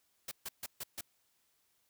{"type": "noise bursts", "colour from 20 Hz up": "white", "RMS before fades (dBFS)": -41, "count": 5, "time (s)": [0.28, 1.01], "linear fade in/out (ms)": 5, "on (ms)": 34, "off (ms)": 140, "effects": ["white hiss -75 dBFS RMS until 1.89 s"]}